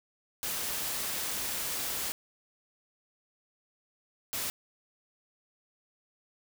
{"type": "noise bursts at uneven times", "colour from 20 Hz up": "white", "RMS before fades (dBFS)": -34, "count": 2, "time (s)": [[0.43, 2.12], [4.33, 4.5]], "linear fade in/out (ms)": 0, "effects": []}